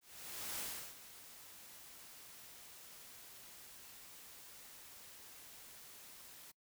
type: noise with ADSR envelope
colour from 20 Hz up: white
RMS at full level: -42 dBFS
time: 0.01-6.52 s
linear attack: 590 ms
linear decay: 340 ms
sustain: -14 dB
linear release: 12 ms
effects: noise-tail reverb RT60 0.1 s tail -24 dB re dry